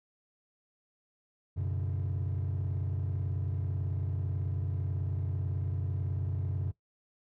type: chord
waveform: triangle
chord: F# suspended fourth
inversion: none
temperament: equal with one note detuned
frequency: 92.5 / 123.47 / 141.67 Hz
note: F#2 / B2 / C#3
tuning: 0 / 0 / +38 cents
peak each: -29 / -35 / -35 dBFS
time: 1.56-6.72 s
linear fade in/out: 20 ms
effects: noise-tail reverb RT60 0.1 s tail -17 dB re dry + tanh soft clip ceiling -24 dBFS